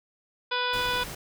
harmonic tone, 493.9 Hz, B4, in tune, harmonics 1 / 2 / 3 / 4 / 5 / 6 / 7 / 8 / 9 / 10, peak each -34 / -30 / -31 / -42 / -35 / -39 / -32 / -41 / -46 / -41 dBFS, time 0.51-1.04 s, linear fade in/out 10 ms
pink noise, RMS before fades -38 dBFS, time 0.73-1.15 s, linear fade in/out 5 ms
effects none

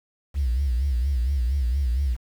triangle tone with vibrato, 64.7 Hz, C2, 19 cents flat, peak -16 dBFS, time 0.34-2.17 s, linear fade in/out 50 ms, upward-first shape sine, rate 4.3 Hz, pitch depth 170 cents each way, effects tanh soft clip ceiling -18 dBFS + 8-bit

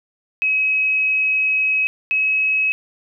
sine tone pair in turn, 2552 / 2562 Hz, D#7 / E7, +43 / -50 cents, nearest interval unison, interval 7 cents, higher second, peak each -15 dBFS, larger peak neither, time 0.42-1.87 / 2.11-2.72 s, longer first, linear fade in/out 0 ms, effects none

